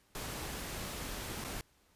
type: noise with dropouts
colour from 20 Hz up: pink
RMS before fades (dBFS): -41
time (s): 0.15-1.61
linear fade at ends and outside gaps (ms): 1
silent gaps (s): 1.441-1.446
effects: pink hiss -69 dBFS RMS until 1.95 s + resampled to 32000 Hz